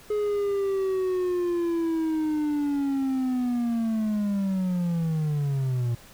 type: linear sweep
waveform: triangle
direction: down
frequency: 422.3 to 116.54 Hz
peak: -21 dBFS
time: 0.1-5.95 s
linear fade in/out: 5 ms
effects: pink hiss -50 dBFS RMS until 6.13 s